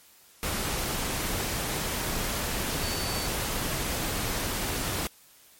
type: tone in noise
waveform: sine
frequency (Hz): 4524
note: C#8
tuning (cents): +34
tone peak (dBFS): -36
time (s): 2.83-3.26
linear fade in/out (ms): 0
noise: pink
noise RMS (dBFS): -30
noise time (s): 0.43-5.07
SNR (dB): -9
effects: white hiss -56 dBFS RMS until 5.59 s + MP3 64 kbps